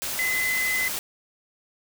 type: tone in noise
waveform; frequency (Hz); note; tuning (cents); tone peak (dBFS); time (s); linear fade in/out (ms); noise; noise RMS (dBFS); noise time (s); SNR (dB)
sine; 2031; B6; +48; -23; 0.19-0.88; 0; white; -30; 0.02-0.99; +4
effects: none